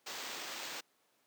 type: noise with sample-and-hold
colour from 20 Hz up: white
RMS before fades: -43 dBFS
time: 0.06-0.81 s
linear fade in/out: 10 ms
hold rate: 11025 Hz
effects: pink hiss -73 dBFS RMS until 1.26 s + high-pass 300 Hz 12 dB/octave